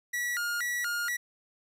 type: tone with vibrato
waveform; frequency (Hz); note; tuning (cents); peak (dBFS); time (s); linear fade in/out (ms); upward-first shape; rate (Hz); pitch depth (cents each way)
45% pulse; 1658; G#6; -3; -29; 0.13-1.17; 10; square; 2.1; 270
effects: none